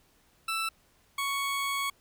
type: tone pair in turn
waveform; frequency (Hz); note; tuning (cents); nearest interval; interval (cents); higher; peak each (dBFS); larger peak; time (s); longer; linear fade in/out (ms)
20% pulse; 1325 / 1111.4; E6 / C#6; +9 / +4; minor third; 305; first; -24; neither; 0.48-0.69 / 1.18-1.9; second; 5
effects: pink hiss -65 dBFS RMS until 2 s